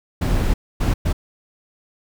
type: noise bursts at uneven times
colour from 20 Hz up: brown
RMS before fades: -18 dBFS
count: 3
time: 0.21-0.54 / 0.8-0.94 / 1.05-1.13 s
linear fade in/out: 10 ms
effects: none